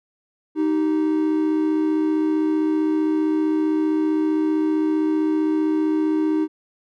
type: tone pair together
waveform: triangle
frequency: 311.4 / 386.8 Hz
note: D#4 / G4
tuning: +2 / -23 cents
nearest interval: major third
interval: 375 cents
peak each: -16 / -24 dBFS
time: 0.55-6.48 s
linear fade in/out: 50 ms
effects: none